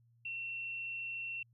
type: tone with frequency modulation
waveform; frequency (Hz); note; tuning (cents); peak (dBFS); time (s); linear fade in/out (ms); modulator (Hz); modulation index
sine; 2714; E7; +50; -38; 0.25-1.43; 5; 122; 0.25
effects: added 117 Hz sine -65 dBFS peak until 1.53 s